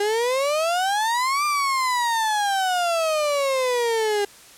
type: exponential two-way sweep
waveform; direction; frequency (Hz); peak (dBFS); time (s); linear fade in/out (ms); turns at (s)
35% pulse; up then down; 402.5 to 1199 to 402.5; -18; 0-4.25; 5; 1.45
effects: white hiss -47 dBFS RMS until 4.57 s + low-pass 11000 Hz 12 dB/octave